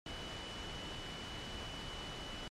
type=tone in noise; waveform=sine; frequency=2966 Hz; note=F#7; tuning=4 cents sharp; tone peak=-48 dBFS; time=0.06-2.48 s; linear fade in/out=2 ms; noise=pink; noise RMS=-45 dBFS; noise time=0.06-2.48 s; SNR=-6 dB; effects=low-pass 5000 Hz 12 dB/octave + MP3 64 kbps